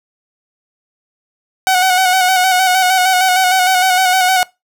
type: tone with vibrato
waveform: sawtooth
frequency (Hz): 743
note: F#5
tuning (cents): +7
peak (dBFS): -6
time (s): 1.67-4.43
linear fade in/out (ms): 0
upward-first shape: square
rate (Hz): 6.5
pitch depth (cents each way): 32
effects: noise-tail reverb RT60 0.2 s tail -21 dB re dry